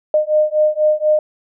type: beating tone pair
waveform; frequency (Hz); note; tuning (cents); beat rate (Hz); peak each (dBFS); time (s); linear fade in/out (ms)
sine; 609 / 613.1; D#5 / D#5; -37 / -26; 4.1; -15; 0.14-1.19; 2
effects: none